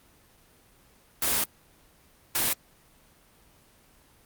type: noise bursts at uneven times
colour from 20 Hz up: white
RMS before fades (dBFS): -25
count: 2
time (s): 1.22-1.44 / 2.35-2.53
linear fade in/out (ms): 2
effects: pink hiss -59 dBFS RMS until 4.25 s + Opus 24 kbps